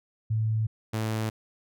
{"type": "tone pair in turn", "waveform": ["sine", "sawtooth"], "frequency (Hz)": [110, 110], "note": ["A2", "A2"], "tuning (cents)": [0, 0], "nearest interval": "unison", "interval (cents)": 0, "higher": "neither", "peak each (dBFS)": -23, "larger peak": "neither", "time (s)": [[0.3, 0.67], [0.93, 1.3]], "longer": "neither", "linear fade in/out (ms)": 10, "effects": []}